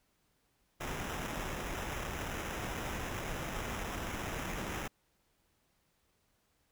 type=noise with sample-and-hold; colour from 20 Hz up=pink; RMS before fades=-39 dBFS; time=0.8-4.88 s; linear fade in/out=10 ms; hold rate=4410 Hz; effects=pink hiss -75 dBFS RMS until 6.71 s